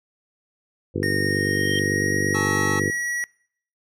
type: harmonic tone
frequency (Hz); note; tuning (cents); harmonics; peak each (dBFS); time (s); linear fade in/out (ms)
49; G1; 0; 2 / 3 / 4 / 5 / 6 / 7 / 8 / 9 / 10; -29 / -30 / -33 / -32 / -30 / -29 / -31 / -32 / -33; 0.94-2.91; 20
type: tone with pitch glide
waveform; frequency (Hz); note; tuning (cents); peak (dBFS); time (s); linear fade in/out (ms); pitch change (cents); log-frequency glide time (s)
square; 1845 to 1925.6; A#6 to B6; -18 to -44; -24; 1.03-3.24; 0; +74; 1.17-3.11
type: tone with exponential growth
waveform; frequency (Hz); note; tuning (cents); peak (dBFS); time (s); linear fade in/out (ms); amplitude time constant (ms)
sine; 3167; G7; +17; -23; 1.28-1.79; 1; 110
type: chord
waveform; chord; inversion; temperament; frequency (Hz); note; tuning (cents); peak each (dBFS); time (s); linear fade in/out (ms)
square; A major seventh; third; equal with one note detuned; 830.6 / 880 / 1108.7 / 1301.9; G#5 / A5 / C#6 / E6; 0 / 0 / 0 / -22; -36 / -34 / -34 / -31; 2.34-2.8; 10
effects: noise-tail reverb RT60 0.6 s tail -24 dB re dry + low-pass 11000 Hz 12 dB/octave